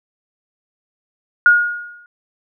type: tone with exponential decay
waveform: sine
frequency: 1435 Hz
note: F6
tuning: 47 cents sharp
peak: -4 dBFS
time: 1.46-2.06 s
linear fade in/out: 1 ms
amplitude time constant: 130 ms
effects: none